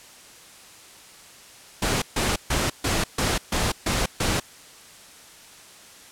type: noise bursts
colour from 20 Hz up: pink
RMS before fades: -23 dBFS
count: 8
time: 1.82-4.4 s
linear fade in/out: 5 ms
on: 200 ms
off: 140 ms
effects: white hiss -47 dBFS RMS until 6.11 s + low-pass 10000 Hz 12 dB/octave